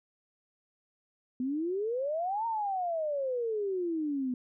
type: exponential two-way sweep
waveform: sine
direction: up then down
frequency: 246 to 932.3 to 246 Hz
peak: -29 dBFS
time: 1.4-4.34 s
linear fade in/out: 2 ms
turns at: 2.46 s
effects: none